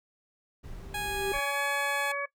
triangle tone with exponential growth, 392 Hz, G4, in tune, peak -25 dBFS, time 0.63-1.32 s, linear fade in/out 1 ms, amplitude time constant 150 ms
brown noise, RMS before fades -42 dBFS, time 0.63-1.4 s, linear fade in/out 20 ms
15% pulse tone with pitch glide, 828 to 847.4 Hz, G#5 to G#5, -5 to +35 cents, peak -25 dBFS, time 0.94-2.12 s, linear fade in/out 5 ms, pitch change +40 cents, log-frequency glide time 1.3-1.61 s
harmonic tone, 565 Hz, C#5, 33 cents sharp, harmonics 1 / 2 / 3 / 4, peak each -35 / -35 / -35 / -36 dBFS, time 1.33-2.26 s, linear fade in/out 10 ms
effects noise-tail reverb RT60 0.1 s tail -18 dB re dry

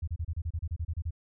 sine tone bursts, 82.1 Hz, E2, 6 cents flat, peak -29 dBFS, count 13, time 0.02-1.108 s, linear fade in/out 10 ms, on 56 ms, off 30 ms, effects none

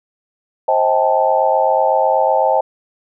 sine chord, A half-diminished seventh, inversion first, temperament just, 528 / 633.6 / 792 / 880 Hz, C5 / Eb5 / G5 / A5, +16 / +31 / +18 / 0 cents, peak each -17 dBFS, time 0.68-2.61 s, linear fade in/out 5 ms, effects none

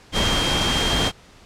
sine tone in noise, 3200 Hz, G7, 35 cents sharp, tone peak -23 dBFS, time 0.12-1.12 s, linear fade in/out 50 ms, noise pink, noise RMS -21 dBFS, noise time 0.12-1.12 s, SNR -5 dB, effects pink hiss -49 dBFS RMS until 1.45 s + low-pass 7000 Hz 12 dB/octave

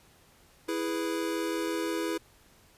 square chord, E major, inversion none, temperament equal, 329.6 / 415.3 / 493.9 Hz, E4 / G#4 / B4, 0 / 0 / 0 cents, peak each -32 / -36 / -37 dBFS, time 0.68-2.18 s, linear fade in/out 10 ms, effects pink hiss -60 dBFS RMS until 2.77 s + resampled to 32000 Hz

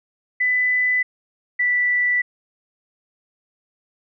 sine tone pair in turn, 1998 / 1969.4 Hz, B6 / B6, +20 / -5 cents, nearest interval unison, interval 25 cents, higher first, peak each -16 dBFS, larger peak neither, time 0.4-1.03 / 1.59-2.22 s, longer neither, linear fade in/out 10 ms, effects none

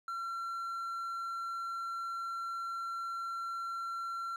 triangle tone, 1361 Hz, F6, 45 cents flat, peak -34 dBFS, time 0.08-4.36 s, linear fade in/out 2 ms, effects none

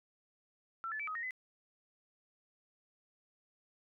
sine tone with pitch steps, 1343 / 1735 / 2314 / 1261 / 1863 / 2020 Hz, E6 / A6 / D7 / D#6 / A#6 / B6, +32 / -25 / -26 / +23 / -2 / +39 cents, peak -37 dBFS, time 0.84-1.308 s, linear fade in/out 0 ms, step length 78 ms, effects none

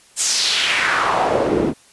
pink noise with band-pass filter sweep, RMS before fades -18 dBFS, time 0.16-1.74 s, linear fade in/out 50 ms, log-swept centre 8200 to 250 Hz, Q 2.4, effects white hiss -50 dBFS RMS until 1.92 s + resampled to 24000 Hz

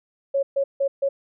sine tone bursts at uneven times, 552 Hz, C#5, 7 cents flat, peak -18 dBFS, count 4, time 0.34-0.43 / 0.56-0.64 / 0.8-0.88 / 1.02-1.09 s, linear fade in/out 10 ms, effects none

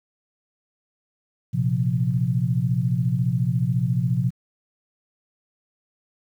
sine chord, Bb suspended second, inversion none, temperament equal, 116.54 / 130.81 / 174.61 Hz, Bb2 / C3 / F3, 0 / 0 / 0 cents, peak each -24 / -22 / -25 dBFS, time 1.53-4.31 s, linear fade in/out 20 ms, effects 9-bit

